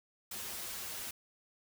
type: noise with comb filter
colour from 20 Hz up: white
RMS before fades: -42 dBFS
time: 0.31-1.11 s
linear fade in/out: 5 ms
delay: 6.9 ms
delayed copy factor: -0.75
effects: none

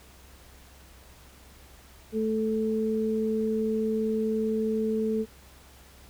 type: tone pair together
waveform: sine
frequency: 219 / 438.6 Hz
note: A3 / A4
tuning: -8 / -6 cents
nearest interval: octave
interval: 1202 cents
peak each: -27 dBFS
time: 2.12-5.26 s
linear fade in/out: 50 ms
effects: added 66 Hz sine -53 dBFS peak until 6.09 s + pink hiss -54 dBFS RMS until 6.09 s

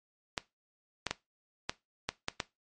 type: clicks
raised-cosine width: 0.2 ms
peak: -13 dBFS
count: 7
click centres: 0.378 / 1.067 / 1.11 / 1.695 / 2.09 / 2.284 / 2.402 s
effects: noise-tail reverb RT60 0.2 s tail -18 dB re dry + MP3 48 kbps

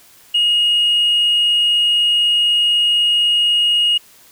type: tone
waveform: sine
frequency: 2872 Hz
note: F7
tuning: 48 cents sharp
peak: -10 dBFS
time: 0.34-3.98 s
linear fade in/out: 10 ms
effects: tanh soft clip ceiling -9 dBFS + white hiss -47 dBFS RMS until 4.31 s

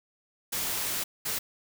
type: noise bursts at uneven times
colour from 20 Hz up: white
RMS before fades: -31 dBFS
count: 2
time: 0.52-1.04 / 1.25-1.39 s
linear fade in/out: 10 ms
effects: none

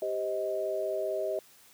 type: chord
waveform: sine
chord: C minor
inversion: second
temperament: just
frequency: 392.4 / 523.3 / 627.9 Hz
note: G4 / C5 / Eb5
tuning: +2 / 0 / +16 cents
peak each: -34 / -37 / -31 dBFS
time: 0.02-1.39 s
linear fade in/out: 2 ms
effects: white hiss -58 dBFS RMS until 1.73 s + high-pass 80 Hz 12 dB/octave

